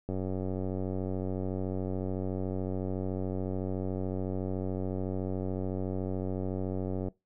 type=click train; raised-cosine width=2 ms; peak=-21 dBFS; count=657; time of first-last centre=0.09-7.084 s; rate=93.8 Hz; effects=noise-tail reverb RT60 0.2 s tail -21 dB re dry